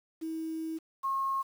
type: tone pair in turn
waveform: sine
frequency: 321.4 / 1081.1 Hz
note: E4 / C#6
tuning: -44 / -44 cents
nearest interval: octave + major sixth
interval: 2100 cents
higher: second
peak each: -33 / -28 dBFS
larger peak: second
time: 0.21-0.79 / 1.03-1.43 s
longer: first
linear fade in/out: 20 ms
effects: 9-bit